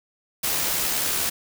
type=noise with amplitude modulation; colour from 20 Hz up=white; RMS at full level=-23 dBFS; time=0.43-1.3 s; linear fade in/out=10 ms; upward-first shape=sine; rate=71.5 Hz; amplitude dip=30%; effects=none